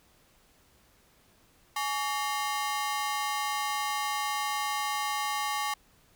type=ring-modulated tone; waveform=sawtooth; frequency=987.8 Hz; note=B5; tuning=in tune; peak=-22 dBFS; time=1.76-5.74 s; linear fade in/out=5 ms; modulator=147 Hz; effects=pink hiss -63 dBFS RMS until 6.15 s